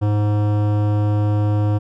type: tone with hard clipping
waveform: sine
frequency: 104.4 Hz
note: G#2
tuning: 10 cents sharp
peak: -17 dBFS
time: 0.01-1.79 s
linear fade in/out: 20 ms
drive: 16 dB
effects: none